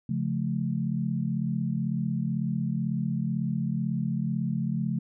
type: chord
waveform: sine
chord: Db augmented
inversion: none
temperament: equal with one note detuned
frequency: 138.59 / 174.61 / 216.7 Hz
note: Db3 / F3 / A3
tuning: 0 / 0 / -26 cents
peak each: -30 dBFS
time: 0.09-4.99 s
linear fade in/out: 5 ms
effects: none